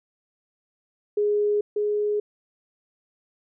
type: tone pair in turn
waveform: sine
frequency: 415.3 / 417.2 Hz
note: G#4 / G#4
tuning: 0 / +8 cents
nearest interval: unison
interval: 8 cents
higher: second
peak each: -19 / -21 dBFS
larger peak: first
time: 1.17-1.61 / 1.76-2.2 s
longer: neither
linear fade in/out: 5 ms
effects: none